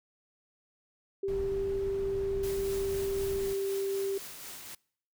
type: tone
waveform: sine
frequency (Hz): 392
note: G4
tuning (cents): 0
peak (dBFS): -29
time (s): 1.23-4.18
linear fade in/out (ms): 5
type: noise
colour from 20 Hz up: brown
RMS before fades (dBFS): -41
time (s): 1.28-3.53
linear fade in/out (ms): 2
type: noise with tremolo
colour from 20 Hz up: white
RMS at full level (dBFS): -43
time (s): 2.43-4.75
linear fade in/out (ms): 5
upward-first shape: triangle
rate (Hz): 4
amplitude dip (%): 35
effects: noise-tail reverb RT60 0.6 s tail -25 dB re dry